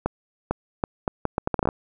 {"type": "accelerating click train", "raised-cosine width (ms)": 1, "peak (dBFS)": -8, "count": 13, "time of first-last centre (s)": [0.06, 1.688], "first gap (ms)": 450, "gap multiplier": 0.73, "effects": []}